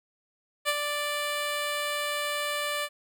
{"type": "tone with ADSR envelope", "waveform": "10% pulse", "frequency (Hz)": 587.3, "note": "D5", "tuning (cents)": 0, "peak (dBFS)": -14, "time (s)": [0.65, 2.89], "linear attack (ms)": 37, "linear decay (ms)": 46, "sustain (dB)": -6, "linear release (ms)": 52, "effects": []}